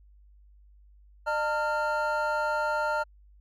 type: tone cluster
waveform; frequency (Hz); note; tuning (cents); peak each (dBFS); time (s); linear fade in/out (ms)
triangle; 606 / 900 / 1393; D#5 / A5 / F6; -46 / +39 / -5; -28; 1.26-3.04; 20
effects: added 50 Hz sine -53 dBFS peak until 3.4 s